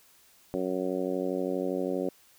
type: harmonic tone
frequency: 92.5 Hz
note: F#2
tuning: in tune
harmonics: 2 / 3 / 4 / 5 / 6 / 7 / 8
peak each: -37 / -33 / -33 / -35 / -34 / -45 / -45 dBFS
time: 0.54-2.09 s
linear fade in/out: 0 ms
effects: white hiss -60 dBFS RMS until 2.38 s